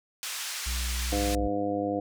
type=band-pass noise; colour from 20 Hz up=white; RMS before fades=-35 dBFS; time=0.23-1.35 s; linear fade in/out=0 ms; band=1200 to 7800 Hz; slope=12 dB/octave
type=tone; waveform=triangle; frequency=61.3 Hz; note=B1; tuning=12 cents flat; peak=-27 dBFS; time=0.66-1.48 s; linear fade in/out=10 ms
type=harmonic tone; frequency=101.3 Hz; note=G#2; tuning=43 cents flat; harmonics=1 / 2 / 3 / 4 / 5 / 6 / 7; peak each=-41 / -38 / -30 / -40 / -31 / -40 / -33 dBFS; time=1.12-2 s; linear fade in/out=5 ms
effects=none